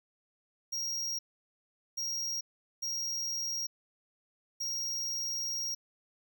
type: tone bursts at uneven times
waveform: square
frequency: 5620 Hz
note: F8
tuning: 10 cents sharp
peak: -33 dBFS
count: 4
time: 0.72-1.19 / 1.97-2.41 / 2.82-3.67 / 4.6-5.75 s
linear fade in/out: 10 ms
effects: none